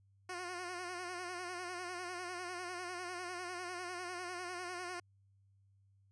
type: tone with vibrato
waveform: 10% pulse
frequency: 358.3 Hz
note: F4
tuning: 44 cents sharp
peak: -33 dBFS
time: 0.29-5 s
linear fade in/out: 5 ms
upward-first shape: sine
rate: 10 Hz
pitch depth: 56 cents each way
effects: added 98 Hz sine -66 dBFS peak until 6.11 s + resampled to 22050 Hz